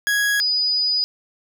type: tone pair in turn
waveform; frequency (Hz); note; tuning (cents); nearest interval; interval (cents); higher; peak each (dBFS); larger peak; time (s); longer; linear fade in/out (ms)
40% pulse / sine; 1661.2 / 4955; G#6 / D#8; 0 / -8; octave + perfect fifth; 1892; second; -16 / -17; first; 0.07-0.4 / 0.4-1.04; second; 0
effects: none